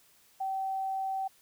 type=tone; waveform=sine; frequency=770 Hz; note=G5; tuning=31 cents flat; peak=-30 dBFS; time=0.4-1.28 s; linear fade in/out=10 ms; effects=white hiss -63 dBFS RMS until 1.41 s